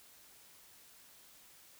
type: silence
effects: white hiss -60 dBFS RMS until 1.79 s

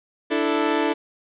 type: chord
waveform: sawtooth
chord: D suspended second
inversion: none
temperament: equal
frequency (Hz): 293.7 / 329.6 / 440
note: D4 / E4 / A4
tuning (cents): 0 / 0 / 0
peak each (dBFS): -20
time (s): 0.3-0.94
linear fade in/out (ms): 20
effects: resampled to 8000 Hz + 8-bit

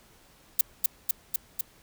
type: noise with echo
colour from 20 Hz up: violet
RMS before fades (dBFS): -19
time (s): 0.59-0.61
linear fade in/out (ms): 5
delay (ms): 250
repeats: 4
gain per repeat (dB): -2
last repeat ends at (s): 1.61
effects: pink hiss -58 dBFS RMS until 1.82 s

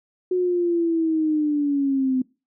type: linear sweep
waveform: sine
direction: down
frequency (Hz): 367.1 to 254.9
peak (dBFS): -18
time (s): 0.31-2.22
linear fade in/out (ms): 5
effects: noise-tail reverb RT60 0.3 s tail -23 dB re dry

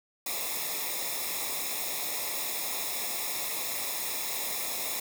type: noise with comb filter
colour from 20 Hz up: white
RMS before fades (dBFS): -33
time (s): 0.26-5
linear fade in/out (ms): 5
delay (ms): 0.66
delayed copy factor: -0.85
effects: none

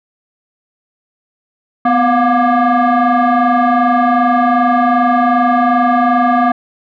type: tone with frequency modulation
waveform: sine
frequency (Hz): 227.2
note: A#3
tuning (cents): -44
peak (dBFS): -7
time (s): 1.85-6.52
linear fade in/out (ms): 5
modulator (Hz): 477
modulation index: 2.3
effects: tanh soft clip ceiling -5 dBFS

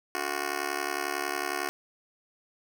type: tone with amplitude modulation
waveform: 10% pulse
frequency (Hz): 365.6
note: F#4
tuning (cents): -21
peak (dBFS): -17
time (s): 0.15-1.69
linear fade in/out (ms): 0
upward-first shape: sine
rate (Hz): 71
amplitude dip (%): 100
effects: none

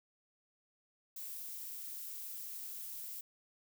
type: noise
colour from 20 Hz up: violet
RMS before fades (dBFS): -45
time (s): 1.16-3.21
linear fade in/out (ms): 5
effects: none

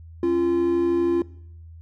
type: tone pair together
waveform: triangle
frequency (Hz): 271.9 / 344.5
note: C#4 / F4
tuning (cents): -33 / -24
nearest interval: major third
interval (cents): 409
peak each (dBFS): -25 / -17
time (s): 0.23-1.22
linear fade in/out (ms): 2
effects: noise-tail reverb RT60 0.7 s tail -21 dB re dry + added 82 Hz sine -40 dBFS peak until 1.81 s

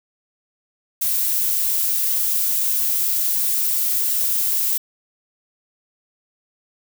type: noise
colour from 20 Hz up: violet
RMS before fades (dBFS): -20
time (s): 1.01-4.78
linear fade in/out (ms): 10
effects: none

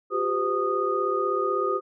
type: tone cluster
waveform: sine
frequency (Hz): 360.6 / 396.7 / 508 / 1236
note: F#4 / G4 / B4 / D#6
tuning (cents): -45 / +21 / +49 / -12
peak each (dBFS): -30 / -27 / -30 / -26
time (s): 0.1-1.81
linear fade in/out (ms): 50
effects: none

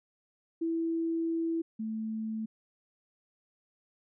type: tone pair in turn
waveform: sine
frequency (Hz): 329.7 / 220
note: E4 / A3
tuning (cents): 0 / 0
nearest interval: perfect fifth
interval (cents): 700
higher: first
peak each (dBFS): -28 / -32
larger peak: first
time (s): 0.61-1.62 / 1.79-2.46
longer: first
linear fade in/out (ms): 10
effects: none

